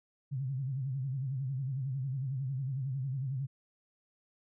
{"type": "tone with vibrato", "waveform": "sine", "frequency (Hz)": 133.2, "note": "C3", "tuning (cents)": 31, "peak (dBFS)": -32, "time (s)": [0.31, 3.47], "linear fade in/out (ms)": 20, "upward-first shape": "sine", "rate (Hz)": 11, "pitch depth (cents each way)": 110, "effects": []}